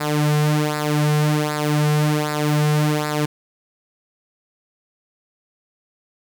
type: tone with flanger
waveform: sawtooth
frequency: 150.2 Hz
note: D3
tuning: 39 cents sharp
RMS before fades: -19 dBFS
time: 0-3.26 s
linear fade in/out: 10 ms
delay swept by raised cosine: 0.32 to 3.22 ms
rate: 1.3 Hz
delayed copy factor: -0.7
effects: none